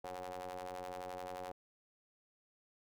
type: ring-modulated tone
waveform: sawtooth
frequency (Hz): 90.6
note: F#2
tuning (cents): -36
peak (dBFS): -36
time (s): 0.04-1.52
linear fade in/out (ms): 5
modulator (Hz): 640
effects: none